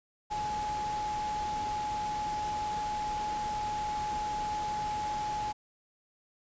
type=tone in noise; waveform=sine; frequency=844 Hz; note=G#5; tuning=28 cents sharp; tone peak=-31 dBFS; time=0.3-5.53 s; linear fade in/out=20 ms; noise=pink; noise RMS=-42 dBFS; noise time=0.3-5.53 s; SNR=+8 dB; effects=resampled to 16000 Hz